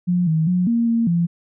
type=tone with pitch steps; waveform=sine; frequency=177.7 / 159.1 / 180.2 / 233.1 / 230.6 / 170.7 Hz; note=F3 / D#3 / F#3 / A#3 / A#3 / F3; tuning=+30 / +39 / -45 / 0 / -19 / -39 cents; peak=-15 dBFS; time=0.07-1.27 s; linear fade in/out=20 ms; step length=200 ms; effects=none